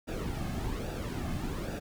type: noise with flanger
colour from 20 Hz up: brown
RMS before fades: -35 dBFS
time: 0.07-1.8 s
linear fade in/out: 20 ms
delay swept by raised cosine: 0.94 to 2.14 ms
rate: 1.2 Hz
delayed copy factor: -0.6
effects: none